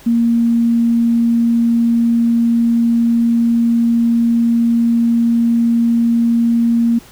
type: tone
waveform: sine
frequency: 233.1 Hz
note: A#3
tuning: in tune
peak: -10 dBFS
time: 0.06-6.99 s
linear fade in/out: 10 ms
effects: pink hiss -42 dBFS RMS until 7.11 s